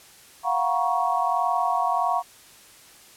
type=chord; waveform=sine; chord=Gb major seventh; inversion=third; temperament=equal with one note detuned; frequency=698.5 / 740 / 949.7 / 1108.7 Hz; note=F5 / Gb5 / Bb5 / Db6; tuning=0 / 0 / +32 / 0 cents; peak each=-26 dBFS; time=0.43-2.23 s; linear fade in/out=50 ms; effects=white hiss -50 dBFS RMS until 3.16 s + low-pass 12000 Hz 12 dB/octave